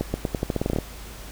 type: accelerating click train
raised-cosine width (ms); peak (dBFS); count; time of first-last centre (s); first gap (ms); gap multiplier
2; -10; 13; 0.01-0.787; 130; 0.86
effects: added 52 Hz sine -39 dBFS peak until 1.31 s + pink hiss -42 dBFS RMS until 1.31 s